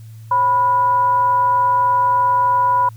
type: tone with frequency modulation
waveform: sine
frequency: 987.8 Hz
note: B5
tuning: in tune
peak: -12 dBFS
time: 0.31-2.89 s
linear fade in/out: 5 ms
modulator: 446 Hz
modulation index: 0.26
effects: added 111 Hz sine -34 dBFS peak until 2.96 s + white hiss -54 dBFS RMS until 2.96 s